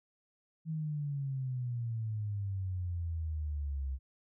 sine exponential sweep, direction down, 161.7 to 65.41 Hz, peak -33 dBFS, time 0.65-3.99 s, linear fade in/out 50 ms, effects none

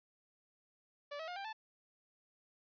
sawtooth tone with pitch steps, 579 / 642.4 / 712.8 / 790.9 / 877.6 Hz, D5 / E5 / F5 / G5 / A5, -25 / -45 / +35 / +15 / -5 cents, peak -38 dBFS, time 1.11-1.53 s, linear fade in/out 10 ms, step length 84 ms, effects resampled to 11025 Hz

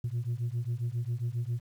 sine beating tone pair, 115.6 / 123 Hz, A#2 / B2, -14 / -7 cents, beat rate 7.4 Hz, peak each -31 / -31 dBFS, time 0.04-1.6 s, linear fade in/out 5 ms, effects tanh soft clip ceiling -26 dBFS + 10-bit

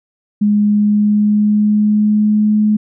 sine tone with pitch glide, 207.7 to 212.2 Hz, G#3 to G#3, 0 to +38 cents, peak -9 dBFS, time 0.41-2.77 s, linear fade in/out 10 ms, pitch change +38 cents, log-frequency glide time 0.62-2.6 s, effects none

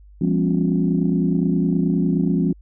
sine tone cluster, 172.3 / 201.9 / 249.3 / 276.4 / 356.8 Hz, F3 / G#3 / B3 / C#4 / F4, -23 / -49 / +16 / -5 / +37 cents, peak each -19 / -22 / -26 / -22 / -28 dBFS, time 0.21-2.53 s, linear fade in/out 5 ms, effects tanh soft clip ceiling -6 dBFS + added 50 Hz sine -43 dBFS peak until 2.61 s

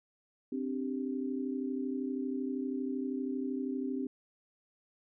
sine chord, C suspended second, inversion none, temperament just, 261.6 / 294.3 / 392.4 Hz, C4 / D4 / G4, 0 / +4 / +2 cents, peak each -34 / -39 / -40 dBFS, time 0.52-4.07 s, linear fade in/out 5 ms, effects none

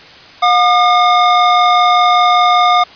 square tone pair together, 718 / 1211.7 Hz, F5 / D#6, +48 / -46 cents, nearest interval major sixth, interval 906 cents, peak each -11 dBFS, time 0.42-2.84 s, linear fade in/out 10 ms, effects white hiss -37 dBFS RMS until 2.95 s + resampled to 11025 Hz

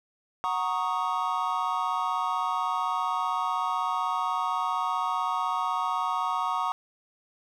triangle chord, D# minor seventh, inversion first, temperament equal, 740 / 932.3 / 1108.7 / 1244.5 Hz, F#5 / A#5 / C#6 / D#6, 0 / 0 / 0 / 0 cents, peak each -31 / -29 / -28 / -30 dBFS, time 0.44-6.72 s, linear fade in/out 0 ms, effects none

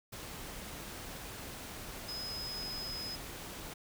sine tone in noise, 5070 Hz, D#8, 32 cents sharp, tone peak -39 dBFS, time 2.08-3.16 s, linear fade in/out 10 ms, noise pink, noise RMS -45 dBFS, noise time 0.12-3.74 s, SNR +3 dB, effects none

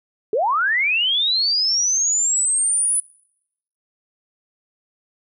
sine linear sweep, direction up, 392 to 10040 Hz, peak -16 dBFS, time 0.33-3 s, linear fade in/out 2 ms, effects noise-tail reverb RT60 0.8 s tail -25 dB re dry

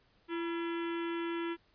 harmonic tone with a mistuned harmonic, 338.2 Hz, E4, 44 cents sharp, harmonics 1 / 3 / 4 / 5 / 6 / 7 / 8 / 9 / 10, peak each -34 / -44 / -46 / -48 / -50 / -51 / -52 / -53 / -54 dBFS, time 0.28-1.57 s, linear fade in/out 50 ms, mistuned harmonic 3, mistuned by -73 cents, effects pink hiss -69 dBFS RMS until 1.74 s + resampled to 11025 Hz

